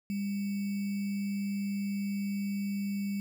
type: tone with sample-and-hold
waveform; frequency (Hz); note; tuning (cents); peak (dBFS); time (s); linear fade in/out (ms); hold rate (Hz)
sine; 200.2; G3; +37; -30; 0.1-3.2; 0; 2450
effects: none